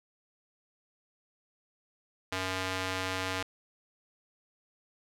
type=tone with band-pass filter; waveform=square; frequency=93.6 Hz; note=F#2; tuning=20 cents sharp; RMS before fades=-34 dBFS; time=2.32-3.43 s; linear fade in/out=5 ms; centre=2500 Hz; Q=0.55; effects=none